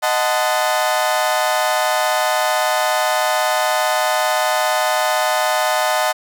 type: chord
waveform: 30% pulse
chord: D# diminished seventh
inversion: none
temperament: equal with one note detuned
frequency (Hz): 622.3 / 740 / 880 / 1025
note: D#5 / F#5 / A5 / C6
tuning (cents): 0 / 0 / 0 / -36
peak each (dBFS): -17 / -18 / -19 / -22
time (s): 0.02-6.13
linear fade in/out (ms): 20
effects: none